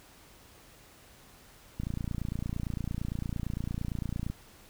click train, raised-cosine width 5 ms, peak -21 dBFS, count 73, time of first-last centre 1.8-4.3 s, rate 28.8 Hz, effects pink hiss -56 dBFS RMS until 4.69 s

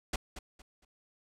pink noise with echo, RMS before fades -32 dBFS, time 0.13-0.16 s, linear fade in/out 5 ms, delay 230 ms, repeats 3, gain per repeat -11 dB, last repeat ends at 0.85 s, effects low-pass 9000 Hz 12 dB/octave

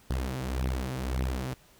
sawtooth beating tone pair, 63.6 / 65.4 Hz, C2 / C2, -48 / 0 cents, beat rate 1.8 Hz, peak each -28 dBFS, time 0.1-1.54 s, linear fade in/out 5 ms, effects pink hiss -59 dBFS RMS until 1.79 s

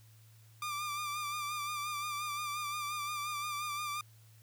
sawtooth tone with vibrato, 1190 Hz, D6, 22 cents sharp, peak -32 dBFS, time 0.62-4.01 s, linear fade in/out 2 ms, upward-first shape sine, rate 5.7 Hz, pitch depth 40 cents each way, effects added 110 Hz sine -57 dBFS peak until 4.42 s + white hiss -66 dBFS RMS until 4.42 s

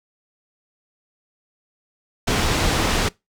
pink low-pass noise, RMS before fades -20 dBFS, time 2.27-3.09 s, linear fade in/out 10 ms, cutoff 6700 Hz, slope 12 dB/octave, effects noise-tail reverb RT60 0.2 s tail -23 dB re dry

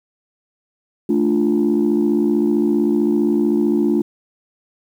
sine chord, D minor, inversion second, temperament equal, 220 / 293.7 / 349.2 Hz, A3 / D4 / F4, 0 / 0 / 0 cents, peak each -17 dBFS, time 1.09-4.02 s, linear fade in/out 5 ms, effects tanh soft clip ceiling -8 dBFS + 8-bit

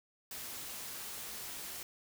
white noise, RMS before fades -44 dBFS, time 0.31-1.83 s, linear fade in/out 2 ms, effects none

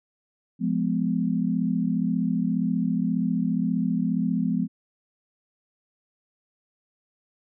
sine chord, F diminished, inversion none, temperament just, 174.61 / 209.5 / 251.4 Hz, F3 / Ab3 / Cb4, 0 / +15 / +31 cents, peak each -26 dBFS, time 0.59-4.68 s, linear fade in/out 50 ms, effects none

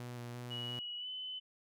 sawtooth tone with vibrato, 121.1 Hz, B2, 34 cents flat, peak -39 dBFS, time 0-0.79 s, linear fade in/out 0 ms, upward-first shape square, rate 2.9 Hz, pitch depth 15 cents each way
sine tone with pitch glide, 2920 to 3025 Hz, F#7 to F#7, -24 to +38 cents, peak -40 dBFS, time 0.5-1.4 s, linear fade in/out 20 ms, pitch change +62 cents, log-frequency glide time 0.97-1.09 s
effects none

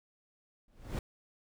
brown noise with exponential growth, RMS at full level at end -30 dBFS, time 0.68-0.99 s, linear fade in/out 2 ms, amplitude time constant 67 ms, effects none

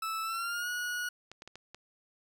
40% pulse tone with pitch glide, 1313 to 1456.9 Hz, E6 to F#6, -7 to -27 cents, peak -32 dBFS, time 0.02-1.09 s, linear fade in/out 5 ms, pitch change +180 cents, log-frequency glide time 0.23-0.69 s
clicks, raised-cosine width 0.2 ms, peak -29 dBFS, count 5, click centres 1.316 / 1.421 / 1.476 / 1.556 / 1.746 s
effects none

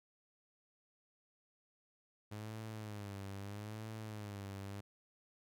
sawtooth tone with vibrato, 104 Hz, G#2, 3 cents sharp, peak -40 dBFS, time 2.31-4.81 s, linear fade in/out 10 ms, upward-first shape sine, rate 0.78 Hz, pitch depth 99 cents each way, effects none

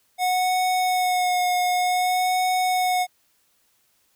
square tone with vibrato, 730 Hz, F#5, 24 cents flat, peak -20 dBFS, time 0.18-3.07 s, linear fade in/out 50 ms, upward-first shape sine, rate 0.54 Hz, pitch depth 19 cents each way, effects white hiss -65 dBFS RMS until 4.15 s

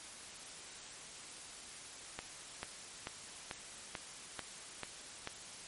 click train, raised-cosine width 0.3 ms, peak -23 dBFS, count 8, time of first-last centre 2.19-5.274 s, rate 2.27 Hz, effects white hiss -50 dBFS RMS until 5.67 s + MP3 48 kbps

